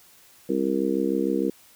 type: harmonic tone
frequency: 66.6 Hz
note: C2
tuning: 31 cents sharp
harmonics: 3 / 4 / 5 / 6 / 7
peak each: -29 / -27 / -26 / -31 / -28 dBFS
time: 0.49-1.5 s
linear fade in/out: 5 ms
effects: white hiss -54 dBFS RMS until 1.75 s